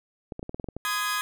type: clicks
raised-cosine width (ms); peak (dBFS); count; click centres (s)
2; -21; 9; 0.322 / 0.394 / 0.429 / 0.494 / 0.545 / 0.598 / 0.643 / 0.687 / 0.766
type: chord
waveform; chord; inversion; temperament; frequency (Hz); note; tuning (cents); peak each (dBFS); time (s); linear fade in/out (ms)
sawtooth; Ab major; first; equal with one note detuned; 1020.8 / 1244.5 / 1661.2; C6 / Eb6 / Ab6; -43 / 0 / 0; -29 / -26 / -26; 0.85-1.21; 0
effects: none